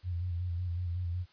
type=tone with vibrato; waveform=sine; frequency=88.1 Hz; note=F2; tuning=16 cents sharp; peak=-31 dBFS; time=0.03-1.26 s; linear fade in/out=50 ms; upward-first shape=square; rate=5.4 Hz; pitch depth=43 cents each way; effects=white hiss -63 dBFS RMS until 1.32 s + resampled to 11025 Hz